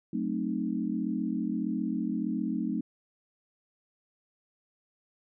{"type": "chord", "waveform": "sine", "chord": "F# diminished seventh", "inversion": "none", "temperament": "equal with one note detuned", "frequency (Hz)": [185, 220, 261.6, 308.4], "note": ["F#3", "A3", "C4", "Eb4"], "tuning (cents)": [0, 0, 0, -15], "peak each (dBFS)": [-35, -32, -34, -34], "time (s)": [0.13, 2.81], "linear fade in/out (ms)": 5, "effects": []}